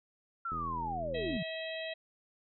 sine linear sweep, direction down, 1388 to 146.83 Hz, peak -34 dBFS, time 0.45-1.43 s, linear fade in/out 5 ms
click train, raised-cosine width 3 ms, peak -32 dBFS, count 71, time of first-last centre 0.52-1.366 s, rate 82.7 Hz
harmonic tone, 645 Hz, E5, 38 cents flat, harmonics 1 / 3 / 4 / 5 / 6, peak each -39 / -44 / -45 / -46 / -47 dBFS, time 1.14-1.94 s, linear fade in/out 10 ms
effects none

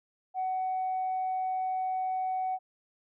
sine tone, 749 Hz, F#5, 21 cents sharp, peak -27 dBFS, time 0.34-2.59 s, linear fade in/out 50 ms, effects tanh soft clip ceiling -25 dBFS

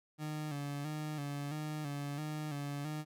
30% pulse tone with vibrato, 147.8 Hz, D3, 11 cents sharp, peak -35 dBFS, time 0.18-3.05 s, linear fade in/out 50 ms, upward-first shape square, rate 1.5 Hz, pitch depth 56 cents each way, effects none

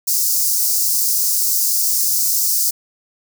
white high-pass noise, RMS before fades -17 dBFS, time 0.07-2.71 s, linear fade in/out 10 ms, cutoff 4800 Hz, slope 48 dB/octave, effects none

